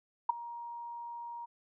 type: tone with ADSR envelope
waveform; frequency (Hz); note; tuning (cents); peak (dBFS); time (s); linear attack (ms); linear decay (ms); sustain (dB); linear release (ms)
sine; 943; A#5; +20; -20; 0.29-1.46; 7; 10; -20; 15
effects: none